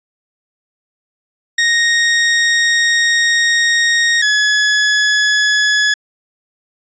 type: tone pair in turn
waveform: sawtooth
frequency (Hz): 1864.7 / 1696.3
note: A#6 / G#6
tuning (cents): 0 / +36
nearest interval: major second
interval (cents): 164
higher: first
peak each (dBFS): -7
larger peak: neither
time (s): 1.58-4.22 / 4.22-5.94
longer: first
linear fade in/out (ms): 5
effects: resampled to 16000 Hz